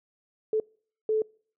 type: tone bursts at uneven times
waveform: sine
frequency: 435 Hz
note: A4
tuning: 20 cents flat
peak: -22 dBFS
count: 2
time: 0.53-0.6 / 1.09-1.22 s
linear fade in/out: 2 ms
effects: noise-tail reverb RT60 0.5 s tail -26 dB re dry